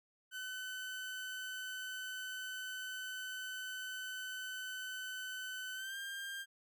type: tone with pitch glide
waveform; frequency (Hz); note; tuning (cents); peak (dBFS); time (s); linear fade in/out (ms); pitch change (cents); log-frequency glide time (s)
30% pulse; 1514 to 1595.7; F#6 to G6; +39 to +30; -39; 0.31-6.46; 50; +91; 5.74-5.97
effects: none